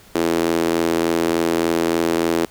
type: tone with high-pass filter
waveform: sawtooth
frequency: 83.4 Hz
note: E2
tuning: 21 cents sharp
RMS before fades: -19 dBFS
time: 0.15-2.45 s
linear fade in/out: 0 ms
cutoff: 340 Hz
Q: 2.7
effects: pink hiss -47 dBFS RMS until 2.5 s